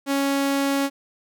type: tone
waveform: sawtooth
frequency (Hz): 277.2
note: C#4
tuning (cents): 0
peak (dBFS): -16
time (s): 0.06-0.9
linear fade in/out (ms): 50
effects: none